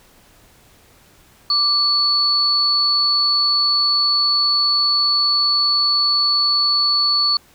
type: tone pair together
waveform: sine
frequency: 1174.7 / 4435 Hz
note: D6 / C#8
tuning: 0 / 0 cents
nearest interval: octave + major seventh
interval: 2300 cents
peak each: -24 / -14 dBFS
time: 1.5-7.37 s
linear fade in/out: 2 ms
effects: pink hiss -51 dBFS RMS until 7.54 s